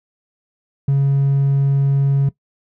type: tone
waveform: triangle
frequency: 138.59 Hz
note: C#3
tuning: in tune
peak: -9 dBFS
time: 0.88-2.29 s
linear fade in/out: 5 ms
effects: noise-tail reverb RT60 0.1 s tail -20 dB re dry + tanh soft clip ceiling -8 dBFS